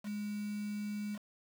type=tone with quantisation; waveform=sine; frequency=207.7 Hz; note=G#3; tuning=in tune; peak=-36 dBFS; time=0.03-1.19 s; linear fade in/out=50 ms; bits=8; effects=none